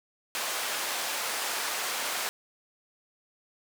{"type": "band-pass noise", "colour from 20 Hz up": "pink", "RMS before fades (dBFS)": -32, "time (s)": [0.35, 2.29], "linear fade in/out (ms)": 0, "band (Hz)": [750, 15000], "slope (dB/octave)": 12, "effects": []}